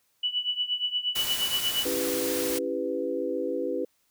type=tone with tremolo; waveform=sine; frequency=2960 Hz; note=F#7; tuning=in tune; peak=-22 dBFS; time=0.23-1.84 s; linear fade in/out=5 ms; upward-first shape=triangle; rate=8.5 Hz; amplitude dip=90%
type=noise; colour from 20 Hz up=white; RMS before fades=-32 dBFS; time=1.15-2.59 s; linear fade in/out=10 ms
type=chord; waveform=sine; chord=C# half-diminished seventh; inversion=none; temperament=just; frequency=277.2 / 332.6 / 399.1 / 498.9 Hz; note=C#4 / E4 / G4 / B4; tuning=0 / +16 / +31 / +17 cents; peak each=-34 / -33 / -33 / -30 dBFS; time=1.85-3.85 s; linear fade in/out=5 ms
effects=white hiss -70 dBFS RMS until 4.1 s